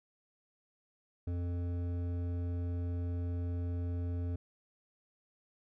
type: tone with hard clipping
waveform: triangle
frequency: 87.5 Hz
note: F2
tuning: 4 cents sharp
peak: -35 dBFS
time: 1.27-4.36 s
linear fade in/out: 5 ms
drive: 15 dB
effects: none